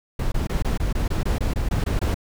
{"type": "noise bursts", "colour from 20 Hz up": "brown", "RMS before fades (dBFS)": -22, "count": 13, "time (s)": [0.19, 2.144], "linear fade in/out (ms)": 5, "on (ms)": 130, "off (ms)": 22, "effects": []}